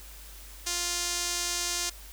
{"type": "tone with band-pass filter", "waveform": "sawtooth", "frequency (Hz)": 350, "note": "F4", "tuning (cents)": 4, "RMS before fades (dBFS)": -31, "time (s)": [0.66, 1.9], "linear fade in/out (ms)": 10, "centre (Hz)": 6500, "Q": 1.6, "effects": ["added 50 Hz sine -46 dBFS peak until 2.12 s", "white hiss -49 dBFS RMS until 2.12 s"]}